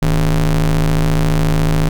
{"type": "ring-modulated tone", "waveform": "square", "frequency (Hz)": 64.8, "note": "C2", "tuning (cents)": -16, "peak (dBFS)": -9, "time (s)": [0.02, 1.89], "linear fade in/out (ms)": 5, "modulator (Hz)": 91.9, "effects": []}